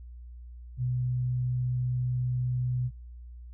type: tone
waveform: sine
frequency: 125.2 Hz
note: B2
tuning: 24 cents sharp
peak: -26 dBFS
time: 0.77-2.91 s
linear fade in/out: 50 ms
effects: noise-tail reverb RT60 0.3 s tail -25 dB re dry + added 60 Hz sine -42 dBFS peak until 3.53 s